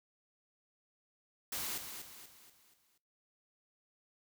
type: noise with echo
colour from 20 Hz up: white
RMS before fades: -39 dBFS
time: 1.52-1.78 s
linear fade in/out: 5 ms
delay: 240 ms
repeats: 5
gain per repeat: -7 dB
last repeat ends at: 2.98 s
effects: noise-tail reverb RT60 0.3 s tail -19 dB re dry